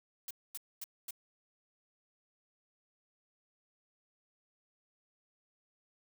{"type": "noise bursts", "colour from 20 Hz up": "blue", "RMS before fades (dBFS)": -42, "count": 4, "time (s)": [0.28, 1.108], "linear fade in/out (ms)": 2, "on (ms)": 27, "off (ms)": 240, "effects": []}